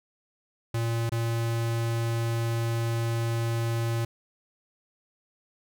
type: tone with dropouts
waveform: square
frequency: 115.6 Hz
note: A#2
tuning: 14 cents flat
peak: -26 dBFS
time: 0.74-4.05 s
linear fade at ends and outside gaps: 5 ms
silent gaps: 1.095-1.119 s
effects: none

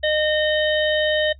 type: harmonic tone with a mistuned harmonic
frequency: 612 Hz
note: D#5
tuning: 29 cents flat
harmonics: 1 / 3 / 5 / 6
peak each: -19 / -24 / -26 / -27 dBFS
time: 0.03-1.33 s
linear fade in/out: 10 ms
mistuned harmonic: 6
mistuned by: +24 cents
effects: noise-tail reverb RT60 0.1 s tail -19 dB re dry + added 69 Hz sine -42 dBFS peak until 1.39 s

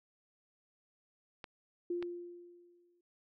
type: clicks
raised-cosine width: 0.3 ms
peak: -28 dBFS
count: 2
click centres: 1.442 / 2.026 s
type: tone with exponential decay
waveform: sine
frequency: 349.2 Hz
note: F4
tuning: in tune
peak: -32 dBFS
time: 1.9-3.01 s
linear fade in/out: 5 ms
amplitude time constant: 240 ms
effects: none

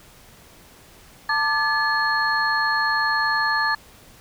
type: tone cluster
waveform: sine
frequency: 890 / 1180 / 1721 / 4288 Hz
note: A5 / D6 / A6 / C8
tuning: +20 / +8 / -39 / +42 cents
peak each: -25 / -25 / -21 / -29 dBFS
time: 1.29-3.75 s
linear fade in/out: 5 ms
effects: pink hiss -49 dBFS RMS until 4.2 s

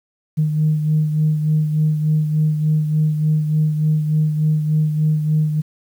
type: beating tone pair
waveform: sine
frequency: 153.6 / 157 Hz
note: D#3 / D#3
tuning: -22 / +16 cents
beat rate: 3.4 Hz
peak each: -14 / -23 dBFS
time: 0.37-5.62 s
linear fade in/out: 20 ms
effects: tanh soft clip ceiling -8 dBFS + 8-bit

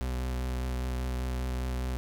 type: tone with vibrato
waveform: 40% pulse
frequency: 62.9 Hz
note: B1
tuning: 32 cents sharp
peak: -29 dBFS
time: 0.01-1.97 s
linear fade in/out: 0 ms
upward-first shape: sine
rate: 5 Hz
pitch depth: 16 cents each way
effects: none

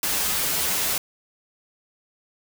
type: noise with comb filter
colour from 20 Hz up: white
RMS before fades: -24 dBFS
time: 0.03-0.98 s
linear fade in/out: 2 ms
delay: 8.4 ms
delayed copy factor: -0.65
effects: none

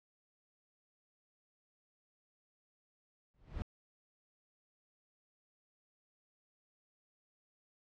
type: noise with exponential growth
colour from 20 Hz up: brown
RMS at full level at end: -36 dBFS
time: 3.34-3.62 s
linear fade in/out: 0 ms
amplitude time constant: 60 ms
effects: low-pass 4000 Hz 12 dB/octave

